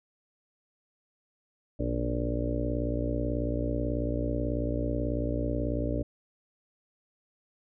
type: harmonic tone with a mistuned harmonic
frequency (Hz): 58.27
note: A#1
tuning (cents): 0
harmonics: 1 / 2 / 4 / 5 / 6 / 7 / 8 / 9 / 10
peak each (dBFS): -32 / -34 / -38 / -33 / -42 / -42 / -39 / -42 / -36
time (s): 1.79-6.03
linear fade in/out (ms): 10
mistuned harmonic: 2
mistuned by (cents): +74
effects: none